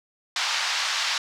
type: band-pass noise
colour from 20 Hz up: white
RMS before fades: -26 dBFS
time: 0.36-1.18 s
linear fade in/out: 2 ms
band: 820 to 5300 Hz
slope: 24 dB/octave
effects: none